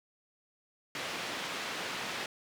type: band-pass noise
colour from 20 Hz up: white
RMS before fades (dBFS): -38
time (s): 0.95-2.26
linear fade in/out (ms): 2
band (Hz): 160 to 3200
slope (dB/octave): 12
effects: none